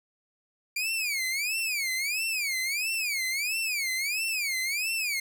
sawtooth tone with vibrato, 2349 Hz, D7, in tune, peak -24 dBFS, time 0.76-5.2 s, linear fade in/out 5 ms, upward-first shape sine, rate 1.5 Hz, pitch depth 240 cents each way, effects none

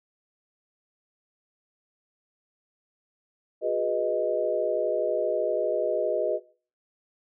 sine chord, G# minor seventh, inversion third, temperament equal with one note detuned, 362.8 / 415.3 / 493.9 / 622.3 Hz, F#4 / G#4 / B4 / D#5, -34 / 0 / 0 / 0 cents, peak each -32 / -30 / -29 / -26 dBFS, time 3.61-6.4 s, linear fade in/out 50 ms, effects noise-tail reverb RT60 0.4 s tail -19 dB re dry

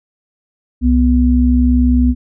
sine tone pair together, 65.41 / 247 Hz, C2 / B3, 0 / 0 cents, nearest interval octave + major seventh, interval 2300 cents, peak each -11 dBFS, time 0.81-2.15 s, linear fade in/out 50 ms, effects none

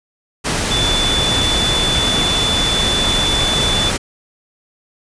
sine tone in noise, 3487 Hz, A7, 16 cents flat, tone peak -16 dBFS, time 0.7-3.91 s, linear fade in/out 20 ms, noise pink, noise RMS -18 dBFS, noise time 0.44-3.98 s, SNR -1 dB, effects resampled to 22050 Hz

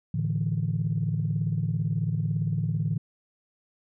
sine chord, A suspended fourth, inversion none, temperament equal, 110 / 146.83 / 164.81 Hz, A2 / D3 / E3, 0 / 0 / 0 cents, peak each -28 dBFS, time 0.14-2.98 s, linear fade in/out 5 ms, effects tanh soft clip ceiling -16 dBFS

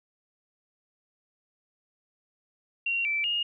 sine tone with pitch steps, 2752 / 2328 / 2849 Hz, F7 / D7 / F7, -26 / -16 / +34 cents, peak -25 dBFS, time 2.86-3.43 s, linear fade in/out 5 ms, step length 190 ms, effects none

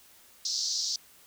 pink band-pass noise, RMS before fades -31 dBFS, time 0.45-0.96 s, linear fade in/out 2 ms, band 4400 to 6100 Hz, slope 48 dB/octave, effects white hiss -57 dBFS RMS until 1.26 s

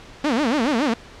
sawtooth tone with vibrato, 261.6 Hz, C4, in tune, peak -14 dBFS, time 0.24-0.94 s, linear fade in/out 5 ms, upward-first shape sine, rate 7.1 Hz, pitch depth 290 cents each way, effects pink hiss -43 dBFS RMS until 1.2 s + low-pass 5000 Hz 12 dB/octave

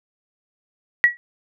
sine tone with exponential decay, 1926 Hz, B6, 44 cents flat, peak -6 dBFS, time 1.04-1.17 s, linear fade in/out 0 ms, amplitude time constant 28 ms, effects none

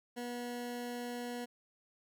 20% pulse tone, 242.3 Hz, B3, 33 cents flat, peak -34 dBFS, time 0.16-1.46 s, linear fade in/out 20 ms, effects none

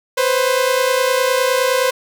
sawtooth tone pair together, 500.3 / 530 Hz, B4 / C5, +22 / +22 cents, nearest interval minor second, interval 100 cents, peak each -13 dBFS, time 0.17-1.91 s, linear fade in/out 10 ms, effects none

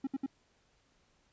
triangle tone bursts, 270 Hz, C#4, 45 cents flat, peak -29 dBFS, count 3, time 0.04-0.263 s, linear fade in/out 5 ms, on 31 ms, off 65 ms, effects pink hiss -71 dBFS RMS until 1.32 s + resampled to 16000 Hz

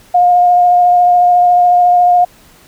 sine tone with vibrato, 712 Hz, F5, 33 cents sharp, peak -5 dBFS, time 0.14-2.25 s, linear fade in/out 10 ms, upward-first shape triangle, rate 14 Hz, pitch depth 15 cents each way, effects pink hiss -44 dBFS RMS until 2.67 s

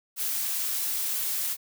blue noise, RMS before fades -29 dBFS, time 0.16-1.57 s, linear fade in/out 50 ms, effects none

